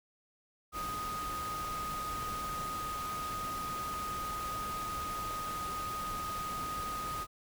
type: tone in noise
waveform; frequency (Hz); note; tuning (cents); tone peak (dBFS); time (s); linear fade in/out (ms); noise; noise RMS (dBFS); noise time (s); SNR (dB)
sine; 1244.5; D#6; 0; -36; 0.72-7.27; 50; pink; -43; 0.72-7.27; +4
effects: none